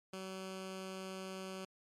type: tone with notch filter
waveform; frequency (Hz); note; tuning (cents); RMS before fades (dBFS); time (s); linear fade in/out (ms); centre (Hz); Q
10% pulse; 189.3; F#3; +40; -45; 0.13-1.65; 5; 850; 1.9
effects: low-pass 10000 Hz 12 dB/octave + MP3 96 kbps